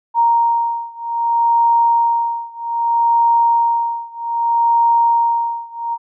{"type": "beating tone pair", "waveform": "sine", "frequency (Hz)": [932.3, 932.93], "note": ["A#5", "A#5"], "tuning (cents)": [0, 1], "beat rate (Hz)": 0.63, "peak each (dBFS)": [-15, -16], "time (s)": [0.14, 5.98], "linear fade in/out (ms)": 50, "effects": []}